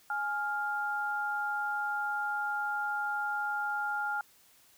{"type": "tone pair together", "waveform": "sine", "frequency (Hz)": [833, 1400.9], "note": ["G#5", "F6"], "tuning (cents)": [5, 5], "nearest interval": "major sixth", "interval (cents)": 900, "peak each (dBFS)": [-34, -32], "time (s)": [0.1, 4.21], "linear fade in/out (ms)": 2, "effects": ["white hiss -62 dBFS RMS until 4.77 s"]}